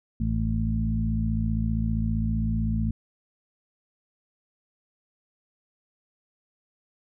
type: harmonic tone with a mistuned harmonic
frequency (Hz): 55.4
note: A1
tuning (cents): +13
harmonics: 1 / 2 / 3 / 4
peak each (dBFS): -27 / -28 / -32 / -28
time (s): 0.2-2.91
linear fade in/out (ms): 5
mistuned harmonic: 1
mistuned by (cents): +20
effects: none